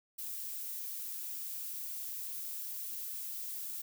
violet noise, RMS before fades -41 dBFS, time 0.18-3.82 s, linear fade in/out 10 ms, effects none

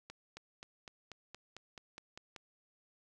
accelerating click train, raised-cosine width 0.2 ms, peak -30 dBFS, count 11, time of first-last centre 0.1-2.362 s, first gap 270 ms, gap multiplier 0.96, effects none

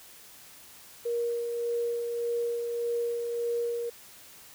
sine tone with tremolo, 472.1 Hz, A#4, 22 cents sharp, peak -26 dBFS, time 1.05-3.9 s, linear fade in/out 10 ms, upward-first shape sine, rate 1.7 Hz, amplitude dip 35%, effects white hiss -51 dBFS RMS until 4.54 s

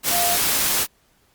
sine tone in noise, 698.5 Hz, F5, in tune, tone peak -22 dBFS, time 0.1-0.38 s, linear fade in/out 50 ms, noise white, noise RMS -20 dBFS, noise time 0.03-0.87 s, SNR -5 dB, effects pink hiss -61 dBFS RMS until 1.34 s + Opus 48 kbps

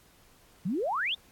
sine exponential sweep, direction up, 159.8 to 3729 Hz, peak -27 dBFS, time 0.65-1.15 s, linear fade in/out 10 ms, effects pink hiss -60 dBFS RMS until 1.31 s + AAC 64 kbps

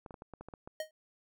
clicks, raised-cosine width 1 ms, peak -32 dBFS, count 9, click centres 0.062 / 0.108 / 0.142 / 0.221 / 0.337 / 0.41 / 0.486 / 0.538 / 0.675 s
square tone with exponential decay, 624 Hz, D#5, 5 cents sharp, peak -32 dBFS, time 0.8-0.91 s, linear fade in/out 2 ms, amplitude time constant 23 ms
effects none

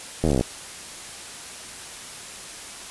slowing click train, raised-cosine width 2 ms, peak -8 dBFS, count 13, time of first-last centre 0.24-0.41 s, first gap 12 ms, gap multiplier 1.03, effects white hiss -38 dBFS RMS until 2.9 s + resampled to 24000 Hz

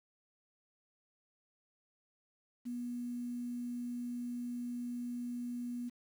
sine tone with quantisation, 242.6 Hz, B3, 31 cents flat, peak -37 dBFS, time 2.65-5.9 s, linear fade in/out 20 ms, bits 10, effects none

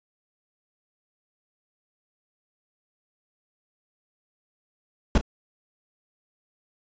brown noise with echo, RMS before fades -17 dBFS, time 5.15-5.18 s, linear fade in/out 2 ms, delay 32 ms, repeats 1, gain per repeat -13 dB, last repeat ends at 5.212 s, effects resampled to 16000 Hz

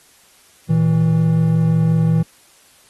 triangle tone pair together, 116.54 / 162.04 Hz, A#2 / E3, 0 / -29 cents, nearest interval tritone, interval 571 cents, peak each -17 / -11 dBFS, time 0.69-2.23 s, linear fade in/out 10 ms, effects white hiss -51 dBFS RMS until 2.89 s + AAC 32 kbps

